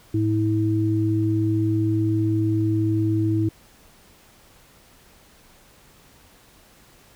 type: tone pair together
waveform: sine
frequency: 107.9 / 323.3 Hz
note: A2 / E4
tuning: -33 / -34 cents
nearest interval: octave + perfect fifth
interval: 1899 cents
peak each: -21 dBFS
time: 0.14-3.49 s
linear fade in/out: 5 ms
effects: pink hiss -53 dBFS RMS until 7.15 s